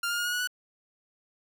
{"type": "tone with pitch steps", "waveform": "sawtooth", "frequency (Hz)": [1396.9, 1413.1, 1429.6, 1446.2, 1463, 1480], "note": ["F6", "F6", "F6", "F#6", "F#6", "F#6"], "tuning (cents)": [0, 20, 40, -40, -20, 0], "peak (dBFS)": -24, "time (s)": [0.03, 0.474], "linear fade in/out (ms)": 5, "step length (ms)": 74, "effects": []}